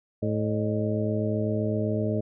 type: harmonic tone with a mistuned harmonic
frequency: 107.9 Hz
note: A2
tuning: 33 cents flat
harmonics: 1 / 2 / 3 / 4 / 5 / 6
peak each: -28 / -29 / -33 / -32 / -37 / -32 dBFS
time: 0.22-2.21 s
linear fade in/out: 10 ms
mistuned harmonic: 6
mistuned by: -96 cents
effects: none